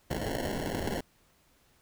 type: noise with sample-and-hold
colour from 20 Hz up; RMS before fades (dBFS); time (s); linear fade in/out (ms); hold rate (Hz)
white; -33; 0.1-1.01; 10; 1225
effects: pink hiss -66 dBFS RMS until 1.81 s